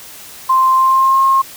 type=tone with pitch glide; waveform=sine; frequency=1046.5 to 1072.8 Hz; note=C6 to C6; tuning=0 to +43 cents; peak=-8 dBFS; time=0.49-1.42 s; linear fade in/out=10 ms; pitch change=+43 cents; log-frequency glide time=0.76-1.21 s; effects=white hiss -35 dBFS RMS until 1.56 s